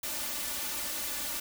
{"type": "noise with comb filter", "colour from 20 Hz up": "white", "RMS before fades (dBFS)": -35, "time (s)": [0.03, 1.4], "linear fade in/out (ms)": 5, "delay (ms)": 3.4, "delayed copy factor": 0.8, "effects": []}